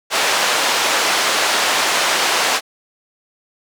pink band-pass noise, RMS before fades -17 dBFS, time 0.1-2.61 s, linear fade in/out 50 ms, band 660 to 7000 Hz, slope 12 dB/octave, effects none

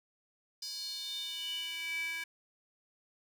square tone with high-pass filter sweep, 329.6 Hz, E4, in tune, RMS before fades -39 dBFS, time 0.62-2.24 s, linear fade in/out 5 ms, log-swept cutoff 4900 to 2000 Hz, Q 7.3, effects none

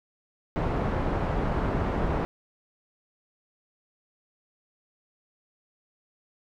pink low-pass noise, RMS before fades -27 dBFS, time 0.56-2.25 s, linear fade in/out 0 ms, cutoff 1100 Hz, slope 12 dB/octave, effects none

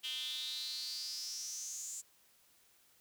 square tone with high-pass filter sweep, 138.59 Hz, C#3, in tune, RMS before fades -42 dBFS, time 0.03-2.02 s, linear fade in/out 20 ms, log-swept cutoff 3100 to 7400 Hz, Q 8, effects white hiss -68 dBFS RMS until 3 s

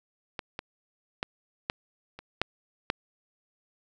clicks, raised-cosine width 0.3 ms, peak -17 / -18 / -13 / -11 / -26 / -8 / -9 dBFS, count 7, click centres 0.392 / 0.591 / 1.229 / 1.699 / 2.19 / 2.416 / 2.901 s, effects none

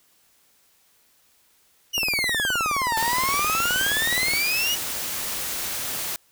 30% pulse exponential two-way sweep, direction down then up, 2960 to 880 to 2960 Hz, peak -19 dBFS, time 1.93-4.76 s, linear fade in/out 20 ms, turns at 2.97 s
click train, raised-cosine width 1 ms, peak -17 dBFS, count 46, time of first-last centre 1.98-4.336 s, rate 19.1 Hz
white noise, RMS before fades -29 dBFS, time 2.97-6.16 s, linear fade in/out 0 ms
effects white hiss -61 dBFS RMS until 6.31 s

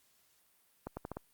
accelerating click train, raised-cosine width 1 ms, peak -25 dBFS, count 5, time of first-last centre 0.87-1.17 s, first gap 100 ms, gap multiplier 0.81, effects white hiss -70 dBFS RMS until 1.33 s + Opus 48 kbps

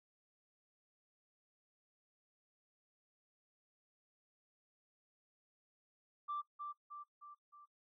sine tone with echo, 1174.7 Hz, D6, in tune, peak -37 dBFS, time 6.28-6.42 s, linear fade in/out 20 ms, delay 310 ms, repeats 4, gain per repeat -5 dB, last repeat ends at 7.66 s, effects noise-tail reverb RT60 0.1 s tail -18 dB re dry + tanh soft clip ceiling -34 dBFS

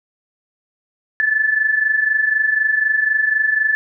sine tone pair together, 1721 / 1745 Hz, A6 / A6, -39 / -15 cents, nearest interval unison, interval 24 cents, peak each -20 / -15 dBFS, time 1.2-3.75 s, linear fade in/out 0 ms, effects none

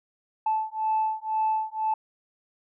sine beating tone pair, 872 / 874 Hz, A5 / A5, -16 / -12 cents, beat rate 2 Hz, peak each -26 dBFS, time 0.46-1.94 s, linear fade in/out 5 ms, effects tanh soft clip ceiling -17 dBFS

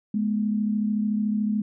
sine tone pair together, 210.2 / 243.9 Hz, G#3 / B3, +21 / -21 cents, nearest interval minor third, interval 258 cents, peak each -22 / -30 dBFS, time 0.14-1.62 s, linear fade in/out 5 ms, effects none

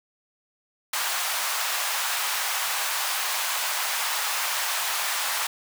pink high-pass noise, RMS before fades -27 dBFS, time 0.93-5.47 s, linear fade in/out 5 ms, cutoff 810 Hz, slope 24 dB/octave, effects none

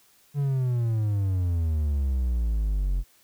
triangle exponential sweep, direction down, 145.7 to 43.81 Hz, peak -20 dBFS, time 0.34-3.04 s, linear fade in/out 50 ms, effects white hiss -60 dBFS RMS until 3.23 s

